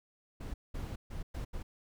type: noise bursts at uneven times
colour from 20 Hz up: brown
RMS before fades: -39 dBFS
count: 5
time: 0.4-0.54 / 0.74-0.96 / 1.1-1.23 / 1.34-1.45 / 1.53-1.63 s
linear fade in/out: 10 ms
effects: none